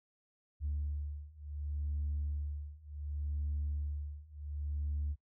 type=beating tone pair; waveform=sine; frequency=73 / 73.68 Hz; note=D2 / D2; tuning=-10 / +6 cents; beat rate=0.68 Hz; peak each=-38 / -37 dBFS; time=0.6-5.16 s; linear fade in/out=50 ms; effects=noise-tail reverb RT60 0.1 s tail -22 dB re dry + tanh soft clip ceiling -29 dBFS